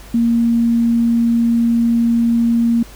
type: tone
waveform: sine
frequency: 233.1 Hz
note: A#3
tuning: in tune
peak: -11 dBFS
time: 0.14-2.83 s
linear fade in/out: 5 ms
effects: added 50 Hz sine -37 dBFS peak until 2.95 s + pink hiss -41 dBFS RMS until 2.95 s